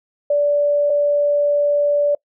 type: tone pair in turn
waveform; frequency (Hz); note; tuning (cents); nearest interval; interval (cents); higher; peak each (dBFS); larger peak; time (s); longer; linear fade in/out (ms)
sine; 581 / 581; D5 / D5; -19 / -19; unison; 0; neither; -13; neither; 0.3-0.9 / 0.9-2.15; second; 5
effects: noise-tail reverb RT60 0.1 s tail -24 dB re dry